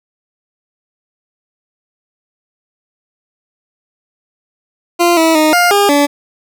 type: tone with pitch steps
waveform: 20% pulse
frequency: 346 / 324.7 / 309.6 / 705 / 405 / 287.6 Hz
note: F4 / E4 / D#4 / F5 / G#4 / D4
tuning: -16 / -26 / -9 / +16 / -43 / -36 cents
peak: -3 dBFS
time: 4.99-6.07 s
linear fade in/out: 20 ms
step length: 180 ms
effects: none